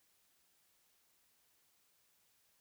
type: silence
effects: white hiss -74 dBFS RMS until 2.6 s